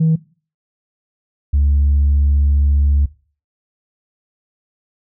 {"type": "tone pair in turn", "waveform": "sine", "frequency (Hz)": [160.1, 71.32], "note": ["D#3", "C#2"], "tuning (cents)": [50, 50], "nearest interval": "octave + major second", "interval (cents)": 1400, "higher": "first", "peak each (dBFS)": -9, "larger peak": "neither", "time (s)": [[0, 0.16], [1.53, 3.06]], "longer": "second", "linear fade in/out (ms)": 10, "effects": ["noise-tail reverb RT60 0.4 s tail -20 dB re dry", "tanh soft clip ceiling -8 dBFS"]}